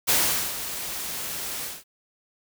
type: noise with ADSR envelope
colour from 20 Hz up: white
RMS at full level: -20 dBFS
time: 0.07-1.84 s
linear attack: 24 ms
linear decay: 430 ms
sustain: -12 dB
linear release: 200 ms
effects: none